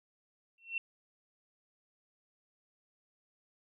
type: tone with exponential growth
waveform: sine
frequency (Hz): 2710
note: E7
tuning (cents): +47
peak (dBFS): -29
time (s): 0.58-0.78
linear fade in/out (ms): 2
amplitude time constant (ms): 43
effects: none